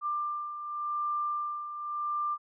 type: beating tone pair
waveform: sine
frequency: 1188 / 1188.88 Hz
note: D6 / D6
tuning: +20 / +21 cents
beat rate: 0.88 Hz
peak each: -38 / -31 dBFS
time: 0.01-2.38 s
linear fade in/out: 50 ms
effects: none